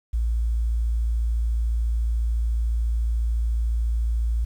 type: tone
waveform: sine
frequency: 57 Hz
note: A#1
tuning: 38 cents flat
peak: -20 dBFS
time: 0.13-4.45 s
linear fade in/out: 10 ms
effects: 9-bit